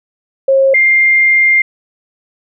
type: tone pair in turn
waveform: sine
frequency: 539 / 2107 Hz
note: C#5 / C7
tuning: -49 / +12 cents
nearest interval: 2 octaves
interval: 2361 cents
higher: second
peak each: -6 dBFS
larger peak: neither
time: 0.48-0.74 / 0.74-1.62 s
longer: second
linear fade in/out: 5 ms
effects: none